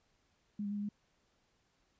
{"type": "tone with pitch steps", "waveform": "sine", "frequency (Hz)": [207, 201.9, 206.1, 204.5, 206.6], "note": ["G#3", "G#3", "G#3", "G#3", "G#3"], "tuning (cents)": [-5, -49, -13, -26, -9], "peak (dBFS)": -35, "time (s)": [0.59, 0.89], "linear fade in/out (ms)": 5, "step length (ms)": 60, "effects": ["pink hiss -75 dBFS RMS until 1.99 s", "resampled to 16000 Hz"]}